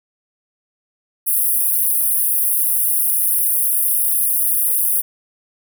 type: high-pass noise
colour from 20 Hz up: pink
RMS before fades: -17 dBFS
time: 1.26-5.02 s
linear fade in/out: 20 ms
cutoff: 9600 Hz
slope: 96 dB/octave
effects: none